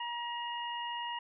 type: harmonic tone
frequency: 951 Hz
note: A#5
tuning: 34 cents sharp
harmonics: 1 / 2 / 3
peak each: -37 / -44 / -41 dBFS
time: 0-1.19 s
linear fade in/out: 5 ms
effects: none